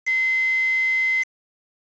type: tone with quantisation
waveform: sine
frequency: 2056 Hz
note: C7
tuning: 31 cents flat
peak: -18 dBFS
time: 0.06-1.24 s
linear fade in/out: 20 ms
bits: 5
effects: resampled to 16000 Hz